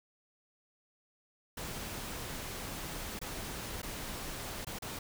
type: noise with dropouts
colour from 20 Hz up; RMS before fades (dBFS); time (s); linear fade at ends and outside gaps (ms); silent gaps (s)
pink; -41; 1.57-4.99; 5; 3.191-3.214 / 3.819-3.829 / 4.648-4.668 / 4.788-4.821
effects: none